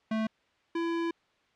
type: tone pair in turn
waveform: square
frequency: 219.8 / 335.1 Hz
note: A3 / E4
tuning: -2 / +29 cents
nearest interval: perfect fifth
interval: 731 cents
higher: second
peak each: -28 / -29 dBFS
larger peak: first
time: 0.11-0.27 / 0.75-1.11 s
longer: second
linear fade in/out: 5 ms
effects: white hiss -68 dBFS RMS until 1.55 s + low-pass 3000 Hz 12 dB/octave